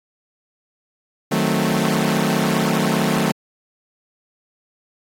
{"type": "chord", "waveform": "sawtooth", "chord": "D# diminished seventh", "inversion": "none", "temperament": "equal", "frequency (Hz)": [155.56, 185, 220, 261.6], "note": ["D#3", "F#3", "A3", "C4"], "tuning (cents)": [0, 0, 0, 0], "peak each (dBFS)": [-19, -18, -17, -21], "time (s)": [1.31, 3.32], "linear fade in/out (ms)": 10, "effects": ["AAC 48 kbps"]}